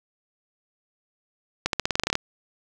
accelerating click train, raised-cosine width 0.2 ms, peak -5 dBFS, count 12, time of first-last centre 1.66-2.154 s, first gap 72 ms, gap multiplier 0.9, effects none

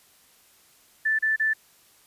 sine tone bursts, 1760 Hz, A6, in tune, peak -20 dBFS, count 3, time 1.05-1.536 s, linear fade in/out 10 ms, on 140 ms, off 33 ms, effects white hiss -58 dBFS RMS until 2.06 s + resampled to 32000 Hz

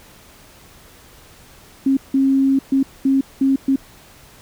sine tone bursts at uneven times, 270.1 Hz, C#4, 45 cents flat, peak -12 dBFS, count 6, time 1.86-1.97 / 2.14-2.59 / 2.72-2.83 / 3.05-3.21 / 3.41-3.56 / 3.68-3.76 s, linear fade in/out 5 ms, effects pink hiss -46 dBFS RMS until 4.41 s

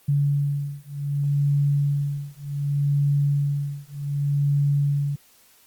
sine beating tone pair, 142.4 / 143.06 Hz, C#3 / D3, +47 / -45 cents, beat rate 0.66 Hz, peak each -23 dBFS, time 0.08-5.16 s, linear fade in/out 10 ms, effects white hiss -56 dBFS RMS until 5.66 s + Opus 32 kbps

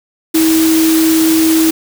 sine tone in noise, 321.6 Hz, E4, 43 cents flat, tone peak -8 dBFS, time 0.34-1.71 s, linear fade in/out 10 ms, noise white, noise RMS -18 dBFS, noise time 0.34-1.71 s, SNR +7 dB, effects none

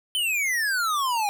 square exponential sweep, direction down, 3099 to 799 Hz, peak -23 dBFS, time 0.15-1.29 s, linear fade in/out 0 ms, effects none

